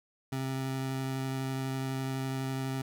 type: tone with vibrato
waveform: 25% pulse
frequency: 132.9 Hz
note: C3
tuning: 27 cents sharp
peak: -28 dBFS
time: 0.32-2.82 s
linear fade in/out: 5 ms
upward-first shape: triangle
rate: 12 Hz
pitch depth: 11 cents each way
effects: none